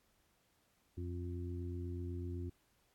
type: harmonic tone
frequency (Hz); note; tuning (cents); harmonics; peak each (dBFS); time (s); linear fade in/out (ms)
88; F2; +14; 1 / 2 / 3 / 4; -40 / -53 / -48 / -48; 0.97-2.5; 10
effects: pink hiss -75 dBFS RMS until 2.94 s + AAC 64 kbps